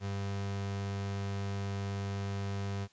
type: tone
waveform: 35% pulse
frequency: 99.1 Hz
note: G2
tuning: 19 cents sharp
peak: -32 dBFS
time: 0-2.88 s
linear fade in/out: 50 ms
effects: white hiss -66 dBFS RMS until 2.92 s + resampled to 16000 Hz